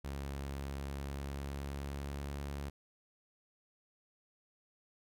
sawtooth tone with pitch glide, 69.3 to 70.59 Hz, C#2 to C#2, 0 to +32 cents, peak -35 dBFS, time 0.04-2.7 s, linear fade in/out 10 ms, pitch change +32 cents, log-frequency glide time 0.85-2.43 s, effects none

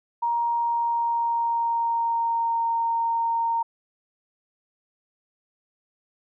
sine tone with pitch glide, 940 to 922.8 Hz, A#5 to A#5, +14 to -18 cents, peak -21 dBFS, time 0.22-3.63 s, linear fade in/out 10 ms, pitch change -32 cents, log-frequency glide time 0.37-2.64 s, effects none

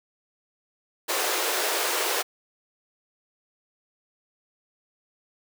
pink high-pass noise, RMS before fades -26 dBFS, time 1.08-2.23 s, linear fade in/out 20 ms, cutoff 360 Hz, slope 48 dB/octave, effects none

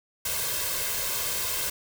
white noise with comb filter, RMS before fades -29 dBFS, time 0.25-1.7 s, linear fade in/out 5 ms, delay 1.9 ms, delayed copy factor +0.65, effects none

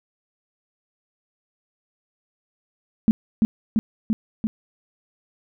sine tone with echo, 220 Hz, A3, in tune, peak -11 dBFS, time 3.08-3.11 s, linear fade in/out 0 ms, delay 340 ms, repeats 4, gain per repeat -2 dB, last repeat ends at 4.47 s, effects none

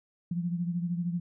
sine beating tone pair, 172.1 / 185.1 Hz, F3 / F#3, -25 / +1 cents, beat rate 13 Hz, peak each -29 / -36 dBFS, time 0.31-1.2 s, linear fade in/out 5 ms, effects none

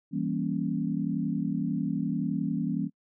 sine chord, E diminished seventh, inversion none, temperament equal with one note detuned, 164.81 / 196 / 235.5 / 277.2 Hz, E3 / G3 / Bb3 / Db4, 0 / 0 / +18 / 0 cents, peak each -32 dBFS, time 0.11-2.9 s, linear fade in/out 50 ms, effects noise-tail reverb RT60 0.1 s tail -26 dB re dry

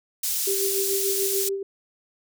pink high-pass noise, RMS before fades -26 dBFS, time 0.23-1.49 s, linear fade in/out 5 ms, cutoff 6800 Hz, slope 12 dB/octave
sine tone with tremolo, 392.4 Hz, G4, 2 cents sharp, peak -23 dBFS, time 0.47-1.63 s, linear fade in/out 5 ms, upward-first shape sine, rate 6.9 Hz, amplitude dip 50%
effects none

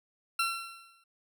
20% pulse tone with exponential decay, 1356 Hz, E6, 49 cents sharp, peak -20 dBFS, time 0.39-1.04 s, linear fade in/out 5 ms, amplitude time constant 140 ms, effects none

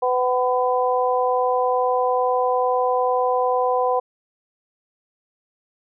harmonic tone, 251.1 Hz, B3, 29 cents sharp, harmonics 2 / 3 / 4, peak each -20 / -22 / -23 dBFS, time 0.02-4 s, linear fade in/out 10 ms, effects none

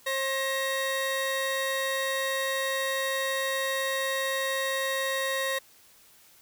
30% pulse tone pair together, 536 / 1882.2 Hz, C5 / A#6, +42 / +16 cents, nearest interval octave + minor seventh, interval 2174 cents, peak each -27 dBFS, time 0.06-5.59 s, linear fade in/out 10 ms, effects white hiss -57 dBFS RMS until 6.41 s

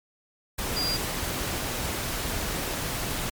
sine tone in noise, 4806 Hz, D8, 39 cents sharp, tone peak -26 dBFS, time 0.76-0.97 s, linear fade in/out 10 ms, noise pink, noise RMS -30 dBFS, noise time 0.58-3.3 s, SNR +1 dB, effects MP3 96 kbps

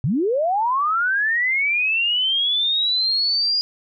sine linear sweep, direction up, 110 to 4889 Hz, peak -17 dBFS, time 0.04-3.61 s, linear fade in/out 0 ms, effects none

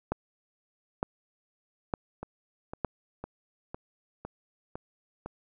two click trains, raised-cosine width 1 ms, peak -23 / -14 dBFS, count 7 / 4, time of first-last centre 2.23-5.26 / 0.12-2.847 s, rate 1.98 / 1.1 Hz, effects none

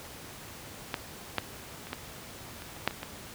clicks, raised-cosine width 0.3 ms, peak -13 / -10 / -26 / -17 / -27 / -30 / -8 / -25 / -20 dBFS, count 9, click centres 0.942 / 1.383 / 1.87 / 1.931 / 2.621 / 2.765 / 2.876 / 2.909 / 3.031 s, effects pink hiss -45 dBFS RMS until 3.34 s + high-pass 60 Hz 12 dB/octave

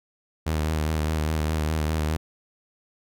sawtooth tone with vibrato, 77.78 Hz, D#2, in tune, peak -19 dBFS, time 0.46-2.17 s, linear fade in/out 10 ms, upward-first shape sine, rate 4.9 Hz, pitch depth 38 cents each way, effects none

